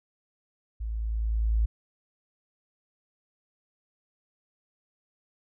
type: tone with level ramp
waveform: sine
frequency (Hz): 55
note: A1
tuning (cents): 0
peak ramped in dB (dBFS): -30 to -20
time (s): 0.8-1.66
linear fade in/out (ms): 10
effects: none